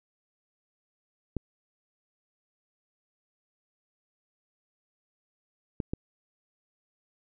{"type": "clicks", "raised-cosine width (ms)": 3, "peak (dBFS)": -17, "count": 3, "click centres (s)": [1.367, 5.802, 5.935], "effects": []}